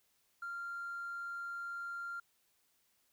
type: tone with hard clipping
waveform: sine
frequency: 1389 Hz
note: F6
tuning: 10 cents flat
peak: -40 dBFS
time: 0.42-2.2 s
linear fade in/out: 5 ms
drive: 1 dB
effects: white hiss -75 dBFS RMS until 3.12 s